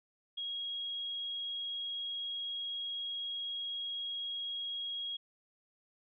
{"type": "tone", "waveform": "sine", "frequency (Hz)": 3292, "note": "G#7", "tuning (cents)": -16, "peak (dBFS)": -36, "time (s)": [0.37, 5.17], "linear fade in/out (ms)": 10, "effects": []}